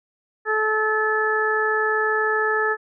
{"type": "harmonic tone", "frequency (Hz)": 433, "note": "A4", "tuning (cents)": -28, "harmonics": [1, 2, 3, 4], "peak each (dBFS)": [-23, -28, -25, -22], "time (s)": [0.45, 2.77], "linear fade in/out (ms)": 50, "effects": []}